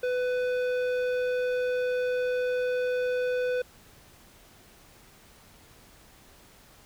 sine tone with tanh clipping, 499 Hz, B4, 18 cents sharp, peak -27 dBFS, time 0.03-3.62 s, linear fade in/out 5 ms, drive 13 dB, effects pink hiss -55 dBFS RMS until 6.85 s

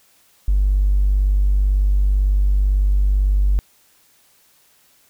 triangle tone with tanh clipping, 49 Hz, G1, in tune, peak -12 dBFS, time 0.48-3.59 s, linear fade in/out 0 ms, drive 1 dB, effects white hiss -56 dBFS RMS until 5.09 s

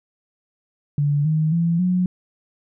sine tone with pitch steps, 144.9 / 156.2 / 168.38 / 181.51 Hz, D3 / D#3 / E3 / F#3, -23 / +7 / +37 / -33 cents, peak -16 dBFS, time 0.98-2.06 s, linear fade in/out 2 ms, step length 270 ms, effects none

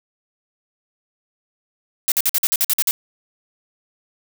blue noise bursts, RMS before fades -17 dBFS, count 10, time 2.08-2.91 s, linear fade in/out 0 ms, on 38 ms, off 50 ms, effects none

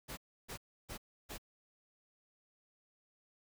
pink noise bursts, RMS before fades -45 dBFS, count 4, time 0.08-1.382 s, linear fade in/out 20 ms, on 93 ms, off 310 ms, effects none

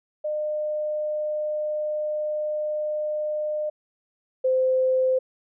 sine tone pair in turn, 606 / 517.4 Hz, D#5 / C5, -46 / -19 cents, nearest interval minor third, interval 273 cents, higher first, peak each -24 / -18 dBFS, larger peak second, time 0.24-3.7 / 4.44-5.19 s, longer first, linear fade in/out 10 ms, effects none

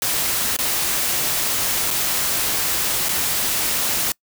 white noise with dropouts, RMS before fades -21 dBFS, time 0.02-4.12 s, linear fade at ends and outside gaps 1 ms, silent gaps 0.565-0.588 / 1.906-1.91 / 3.086-3.091 s, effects noise-tail reverb RT60 0.1 s tail -26 dB re dry

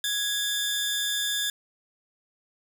sawtooth tone pair together, 1661.2 / 3559 Hz, G#6 / A7, 0 / +19 cents, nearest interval octave + minor second, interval 1319 cents, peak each -27 / -24 dBFS, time 0.04-1.5 s, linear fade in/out 2 ms, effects 8-bit

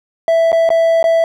triangle tone with dropouts, 660 Hz, E5, 2 cents sharp, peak -7 dBFS, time 0.28-1.24 s, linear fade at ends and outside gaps 1 ms, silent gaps 0.519-0.528 / 0.691-0.703 / 1.028-1.041 s, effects none

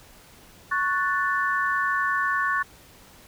sine chord, F# minor, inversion second, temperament equal, 1108.7 / 1480 / 1760 Hz, C#6 / F#6 / A6, 0 / 0 / 0 cents, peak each -25 / -27 / -26 dBFS, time 0.71-2.63 s, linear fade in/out 10 ms, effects pink hiss -51 dBFS RMS until 3.27 s

